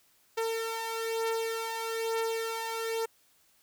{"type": "beating tone pair", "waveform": "sawtooth", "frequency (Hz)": [451.5, 452.6], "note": ["A4", "A4"], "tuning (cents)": [45, 49], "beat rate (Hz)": 1.1, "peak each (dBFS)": [-32, -28], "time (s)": [0.37, 3.06], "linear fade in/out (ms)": 10, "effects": ["white hiss -66 dBFS RMS until 3.62 s"]}